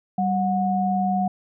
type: tone pair together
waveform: sine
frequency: 193.35 / 730 Hz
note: G3 / F#5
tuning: -24 / -24 cents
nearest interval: octave + major seventh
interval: 2300 cents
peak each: -22 dBFS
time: 0.18-1.28 s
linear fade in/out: 5 ms
effects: none